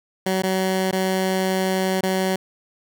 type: tone with dropouts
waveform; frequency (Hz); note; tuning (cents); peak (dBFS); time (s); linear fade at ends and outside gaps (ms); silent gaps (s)
15% pulse; 188.5; F#3; +32; -13; 0.26-2.36; 5; 0.422-0.434 / 0.913-0.927 / 2.009-2.032
effects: none